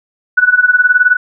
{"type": "tone with tremolo", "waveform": "sine", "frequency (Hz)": 1480, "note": "F#6", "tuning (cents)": 0, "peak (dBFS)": -3, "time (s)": [0.37, 1.17], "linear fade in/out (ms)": 10, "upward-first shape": "sine", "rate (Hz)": 19, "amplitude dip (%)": 85, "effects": []}